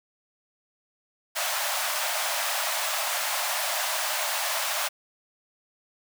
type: high-pass noise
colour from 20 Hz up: pink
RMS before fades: -28 dBFS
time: 1.35-4.89 s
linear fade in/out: 20 ms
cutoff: 580 Hz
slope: 96 dB/octave
effects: none